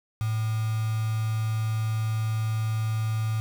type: tone with quantisation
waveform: sine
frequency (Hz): 110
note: A2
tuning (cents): 0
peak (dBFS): -24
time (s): 0.21-3.4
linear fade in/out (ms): 0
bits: 6
effects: none